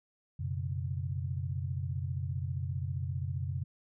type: chord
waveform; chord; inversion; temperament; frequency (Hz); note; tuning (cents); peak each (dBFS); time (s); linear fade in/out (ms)
sine; F# suspended fourth; none; equal with one note detuned; 90.96 / 123.47 / 138.59; F#2 / B2 / C#3; -29 / 0 / 0; -35 / -38 / -37; 0.39-3.64; 10
effects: none